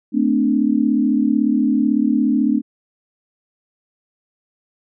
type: tone cluster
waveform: sine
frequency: 220.7 / 256.9 / 294.7 Hz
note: A3 / C4 / D4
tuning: +5 / -32 / +6 cents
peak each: -18 dBFS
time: 0.12-2.62 s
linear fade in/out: 50 ms
effects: none